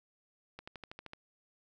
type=accelerating click train; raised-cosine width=0.3 ms; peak=-29 dBFS; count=8; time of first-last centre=0.59-1.134 s; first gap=85 ms; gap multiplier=0.97; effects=none